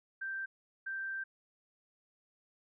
sine tone bursts at uneven times, 1568 Hz, G6, in tune, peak -36 dBFS, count 2, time 0.21-0.46 / 0.86-1.24 s, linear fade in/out 10 ms, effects none

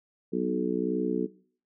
harmonic tone with a mistuned harmonic, 61.74 Hz, B1, in tune, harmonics 3 / 4 / 5 / 6 / 7, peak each -32 / -32 / -32 / -32 / -32 dBFS, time 0.32-1.27 s, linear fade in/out 20 ms, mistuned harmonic 3, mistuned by +21 cents, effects noise-tail reverb RT60 0.5 s tail -20 dB re dry

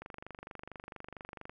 click train, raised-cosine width 0.5 ms, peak -29 dBFS, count 37, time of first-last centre 0.02-1.495 s, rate 24.4 Hz, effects none

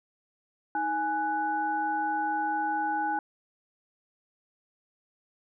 sine tone cluster, 314.2 / 833 / 1487 Hz, D#4 / G#5 / F#6, +17 / +5 / +8 cents, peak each -36 / -27 / -34 dBFS, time 0.75-3.19 s, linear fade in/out 2 ms, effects none

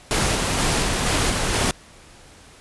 pink noise with tremolo, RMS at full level -20 dBFS, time 0.11-1.71 s, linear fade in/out 0 ms, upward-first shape square, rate 2.1 Hz, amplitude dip 25%, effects pink hiss -47 dBFS RMS until 2.6 s + resampled to 24000 Hz

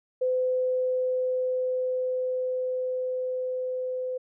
sine tone with level ramp, 509 Hz, C5, 48 cents flat, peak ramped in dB -22 to -28 dBFS, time 0.21-4.18 s, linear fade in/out 10 ms, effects none

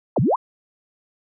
sine exponential two-way sweep, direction down then up, 1165 to 107.7 to 1165 Hz, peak -15 dBFS, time 0.16-0.36 s, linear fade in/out 10 ms, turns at 0.2 s, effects none

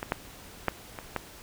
clicks, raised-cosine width 0.5 ms, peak -17 / -10 / -9 / -21 / -13 dBFS, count 5, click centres 0.029 / 0.121 / 0.683 / 0.988 / 1.163 s, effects pink hiss -48 dBFS RMS until 1.42 s

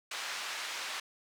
pink band-pass noise, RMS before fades -39 dBFS, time 0.11-1 s, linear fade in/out 5 ms, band 1200 to 5900 Hz, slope 12 dB/octave, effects none

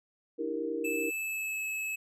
sine chord, E half-diminished seventh, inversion third, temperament equal with one note detuned, 299.8 / 329.6 / 392 / 466.2 Hz, D4 / E4 / G4 / Bb4, +36 / 0 / 0 / 0 cents, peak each -38 / -36 / -40 / -34 dBFS, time 0.38-1.11 s, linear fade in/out 20 ms
square tone with pitch glide, 2624 to 2591 Hz, E7 to E7, -9 to -30 cents, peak -33 dBFS, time 0.84-1.96 s, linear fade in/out 10 ms, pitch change -21 cents, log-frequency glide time 1.11-1.63 s
effects none

